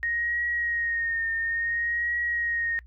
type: tone with vibrato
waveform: sine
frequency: 1864.7 Hz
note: A#6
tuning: in tune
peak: -25 dBFS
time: 0.03-2.79 s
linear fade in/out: 0 ms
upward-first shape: triangle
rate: 0.58 Hz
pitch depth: 42 cents each way
effects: noise-tail reverb RT60 0.1 s tail -23 dB re dry + added 60 Hz sine -46 dBFS peak until 2.86 s